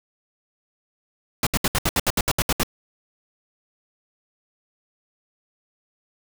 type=noise bursts; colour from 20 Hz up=pink; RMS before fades=-20 dBFS; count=12; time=1.43-2.633 s; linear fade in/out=2 ms; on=37 ms; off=69 ms; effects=none